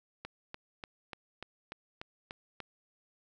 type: click train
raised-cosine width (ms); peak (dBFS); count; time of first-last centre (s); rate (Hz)
0.3; -25; 9; 0.25-2.603; 3.4
effects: none